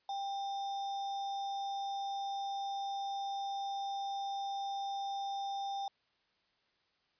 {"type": "tone with sample-and-hold", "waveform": "sine", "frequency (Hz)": 792, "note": "G5", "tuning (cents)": 18, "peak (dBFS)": -35, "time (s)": [0.09, 5.88], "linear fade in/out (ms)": 2, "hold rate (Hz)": 4410, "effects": ["white hiss -75 dBFS RMS until 7.19 s", "resampled to 11025 Hz"]}